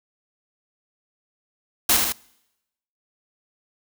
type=noise with echo; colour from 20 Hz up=white; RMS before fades=-17 dBFS; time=1.89-1.97 s; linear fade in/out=5 ms; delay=77 ms; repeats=2; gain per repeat=-4 dB; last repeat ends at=2.124 s; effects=noise-tail reverb RT60 0.9 s tail -25 dB re dry